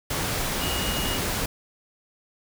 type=tone in noise; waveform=sine; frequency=2877 Hz; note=F#7; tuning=49 cents flat; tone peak=-32 dBFS; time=0.61-1.18 s; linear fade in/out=5 ms; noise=pink; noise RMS=-27 dBFS; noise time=0.1-1.46 s; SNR=-8 dB; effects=none